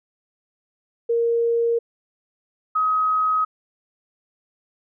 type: tone pair in turn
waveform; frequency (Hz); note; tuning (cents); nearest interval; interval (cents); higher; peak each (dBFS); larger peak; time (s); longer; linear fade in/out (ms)
sine; 466.2 / 1266; A#4 / D#6; 0 / +30; octave + perfect fourth; 1730; second; -17; neither; 1.09-1.79 / 2.75-3.45; neither; 10
effects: none